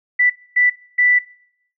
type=tone bursts at uneven times; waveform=sine; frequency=1975.5 Hz; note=B6; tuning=in tune; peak=-11 dBFS; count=3; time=0.19-0.3 / 0.56-0.7 / 0.98-1.19 s; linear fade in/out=10 ms; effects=noise-tail reverb RT60 0.7 s tail -20 dB re dry